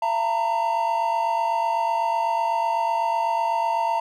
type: tone cluster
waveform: triangle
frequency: 675 / 907 / 955 Hz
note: E5 / A#5 / A#5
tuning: +41 / -48 / +42 cents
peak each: -25 / -20 / -27 dBFS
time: 0.02-4 s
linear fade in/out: 5 ms
effects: none